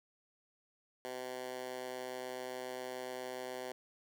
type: tone with high-pass filter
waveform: 10% pulse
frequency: 127.2 Hz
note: C3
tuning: 48 cents flat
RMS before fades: -43 dBFS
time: 1.05-3.72 s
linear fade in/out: 0 ms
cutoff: 430 Hz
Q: 1.2
effects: none